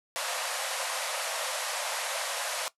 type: band-pass noise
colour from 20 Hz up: pink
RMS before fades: -33 dBFS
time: 0.16-2.68 s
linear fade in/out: 0 ms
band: 510 to 12000 Hz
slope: 96 dB/octave
effects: noise-tail reverb RT60 0.1 s tail -17 dB re dry